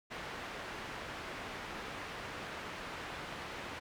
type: low-pass noise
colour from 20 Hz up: white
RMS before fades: -44 dBFS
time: 0.1-3.8 s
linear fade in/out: 20 ms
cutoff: 2000 Hz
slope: 12 dB/octave
effects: none